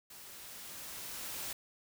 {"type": "noise with level ramp", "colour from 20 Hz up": "white", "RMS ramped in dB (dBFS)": [-52, -40], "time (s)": [0.1, 1.53], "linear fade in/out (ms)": 5, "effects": []}